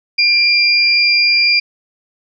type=tone pair together; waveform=sine; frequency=2378 / 4824 Hz; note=D7 / D8; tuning=+21 / +46 cents; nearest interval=octave; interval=1225 cents; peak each=-12 / -12 dBFS; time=0.18-1.6 s; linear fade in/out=10 ms; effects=none